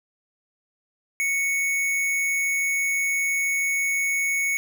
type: tone with amplitude modulation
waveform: square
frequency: 2217 Hz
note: C#7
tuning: in tune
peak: -21 dBFS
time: 1.2-4.57 s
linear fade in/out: 0 ms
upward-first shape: sine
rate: 165 Hz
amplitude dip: 25%
effects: none